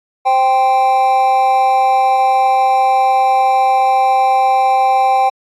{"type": "tone with amplitude modulation", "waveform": "triangle", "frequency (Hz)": 784, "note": "G5", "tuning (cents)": 0, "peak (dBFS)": -4, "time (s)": [0.25, 5.3], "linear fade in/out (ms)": 20, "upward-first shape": "sine", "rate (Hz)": 258, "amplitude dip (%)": 70, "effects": ["AAC 48 kbps"]}